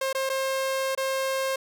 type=tone with dropouts; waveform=sawtooth; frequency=533 Hz; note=C5; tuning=32 cents sharp; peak=-21 dBFS; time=0.01-1.56 s; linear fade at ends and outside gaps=5 ms; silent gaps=0.129-0.148 / 0.293-0.298 / 0.951-0.975 s; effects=none